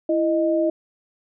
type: tone pair together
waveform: sine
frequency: 332.6 / 620 Hz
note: E4 / D#5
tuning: +16 / -6 cents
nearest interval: major seventh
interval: 1078 cents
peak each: -20 dBFS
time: 0.09-0.7 s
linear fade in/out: 5 ms
effects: none